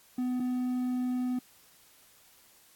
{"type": "tone pair in turn", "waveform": "triangle", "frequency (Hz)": [250.6, 250.6], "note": ["B3", "B3"], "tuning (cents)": [25, 25], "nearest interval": "unison", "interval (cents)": 0, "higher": "neither", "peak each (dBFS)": -26, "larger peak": "neither", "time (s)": [[0.18, 0.4], [0.4, 1.39]], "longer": "second", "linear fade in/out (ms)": 5, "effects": ["white hiss -60 dBFS RMS until 2.75 s", "AAC 64 kbps"]}